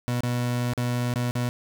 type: tone with dropouts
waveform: 30% pulse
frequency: 122.2 Hz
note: B2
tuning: 18 cents flat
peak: -21 dBFS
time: 0.08-1.49 s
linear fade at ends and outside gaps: 0 ms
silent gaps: 0.206-0.234 / 0.735-0.777 / 1.138-1.158 / 1.31-1.353 s
effects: none